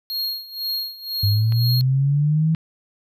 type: tone with tremolo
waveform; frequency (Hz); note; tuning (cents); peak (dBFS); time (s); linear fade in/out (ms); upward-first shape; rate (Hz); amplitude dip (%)
square; 4269; C8; +34; -22; 0.1-1.81; 0; sine; 2; 85
type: linear sweep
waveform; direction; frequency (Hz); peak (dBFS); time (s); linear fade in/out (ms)
sine; up; 100.8 to 162.4; -15; 1.23-2.55; 5
type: clicks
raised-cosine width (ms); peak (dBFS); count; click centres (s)
0.3; -20; 2; 1.523 / 2.549
effects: none